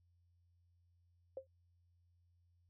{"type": "tone with exponential decay", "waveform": "sine", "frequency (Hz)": 530, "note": "C5", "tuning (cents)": 22, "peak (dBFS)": -38, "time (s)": [1.37, 1.47], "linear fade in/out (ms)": 2, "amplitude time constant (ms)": 20, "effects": ["added 87 Hz sine -70 dBFS peak until 2.69 s"]}